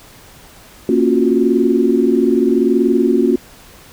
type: chord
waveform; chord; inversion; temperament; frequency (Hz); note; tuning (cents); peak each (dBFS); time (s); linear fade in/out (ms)
sine; Gb major seventh; first; equal with one note detuned; 233.1 / 274.6 / 349.2 / 370; Bb3 / Db4 / F4 / Gb4; 0 / -16 / 0 / 0; -16; 0.89-3.36; 2
effects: pink hiss -42 dBFS RMS until 3.92 s